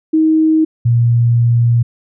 sine tone pair in turn, 315.9 / 118.33 Hz, D#4 / A#2, +26 / +26 cents, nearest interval octave + perfect fourth, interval 1700 cents, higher first, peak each -8 dBFS, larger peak neither, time 0.13-0.65 / 0.85-1.83 s, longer second, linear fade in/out 10 ms, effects none

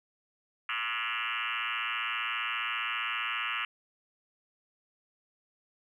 sine tone with frequency modulation, 2038 Hz, C7, 46 cents flat, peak -30 dBFS, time 0.69-3.65 s, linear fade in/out 2 ms, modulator 115 Hz, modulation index 7.8, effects 11-bit

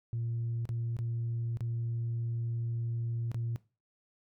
sine tone with dropouts, 116.54 Hz, A#2, in tune, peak -30 dBFS, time 0.13-3.56 s, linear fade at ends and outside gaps 0 ms, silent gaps 0.654-0.691 / 0.967-0.989 / 1.571-1.607 / 3.316-3.345 s, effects noise-tail reverb RT60 0.3 s tail -20 dB re dry + tanh soft clip ceiling -28 dBFS

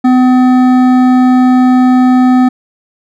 sine tone with hard clipping, 253.5 Hz, B3, 45 cents sharp, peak -6 dBFS, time 0.04-2.49 s, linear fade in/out 10 ms, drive 11 dB, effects none

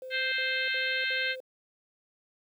sine tone bursts, 517 Hz, C5, 21 cents flat, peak -38 dBFS, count 4, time 0.02-1.403 s, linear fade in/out 2 ms, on 300 ms, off 61 ms
harmonic tone, 523.3 Hz, C5, in tune, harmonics 3 / 4 / 5 / 6 / 7 / 8, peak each -31 / -33 / -35 / -37 / -38 / -39 dBFS, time 0.1-1.36 s, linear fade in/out 50 ms
effects 10-bit

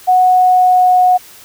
sine tone with pitch glide, 736 to 730.5 Hz, F#5 to F#5, -9 to -22 cents, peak -6 dBFS, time 0.07-1.18 s, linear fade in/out 20 ms, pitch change -13 cents, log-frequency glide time 0.22-1 s, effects white hiss -39 dBFS RMS until 1.44 s

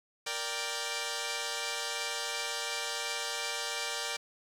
5% pulse chord, G minor, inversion first, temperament equal, 466.2 / 587.3 / 784 Hz, Bb4 / D5 / G5, 0 / 0 / 0 cents, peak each -26 dBFS, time 0.26-4.17 s, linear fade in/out 10 ms, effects low-pass 10000 Hz 12 dB/octave + 9-bit

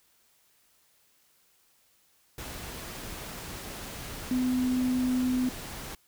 sine tone in noise, 253 Hz, B3, 42 cents sharp, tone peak -24 dBFS, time 4.31-5.49 s, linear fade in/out 2 ms, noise pink, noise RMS -40 dBFS, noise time 2.38-5.95 s, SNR +13 dB, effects white hiss -66 dBFS RMS until 6.07 s

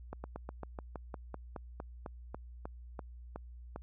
slowing click train, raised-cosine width 1 ms, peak -27 dBFS, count 17, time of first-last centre 0.13-3.76 s, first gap 110 ms, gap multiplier 1.09, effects added 60 Hz sine -47 dBFS peak until 3.82 s

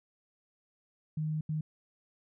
sine tone bursts at uneven times, 154.9 Hz, D#3, 7 cents flat, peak -30 dBFS, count 2, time 1.17-1.41 / 1.49-1.61 s, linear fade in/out 5 ms, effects none

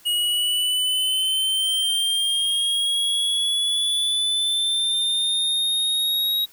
square linear sweep, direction up, 2889 to 3814 Hz, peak -20 dBFS, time 0.05-6.46 s, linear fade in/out 20 ms, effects white hiss -52 dBFS RMS until 6.52 s

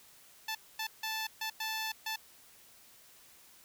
10% pulse tone bursts at uneven times, 878 Hz, A5, 4 cents flat, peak -26 dBFS, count 6, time 0.48-0.55 / 0.79-0.87 / 1.03-1.27 / 1.41-1.5 / 1.6-1.92 / 2.06-2.16 s, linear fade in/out 5 ms, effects white hiss -59 dBFS RMS until 3.64 s

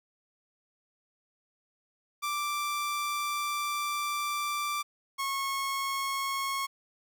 sawtooth tone pair in turn, 1174.7 / 1092.7 Hz, D6 / C#6, 0 / -25 cents, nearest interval minor second, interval 125 cents, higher first, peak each -26 dBFS, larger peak neither, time 2.22-4.83 / 5.18-6.67 s, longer first, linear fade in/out 20 ms, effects 11-bit

